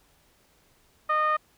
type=tone with low-pass filter; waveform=10% pulse; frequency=614 Hz; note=D#5; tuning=23 cents flat; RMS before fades=-24 dBFS; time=1.09-1.37 s; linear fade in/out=10 ms; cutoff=1400 Hz; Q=5.6; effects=pink hiss -63 dBFS RMS until 1.57 s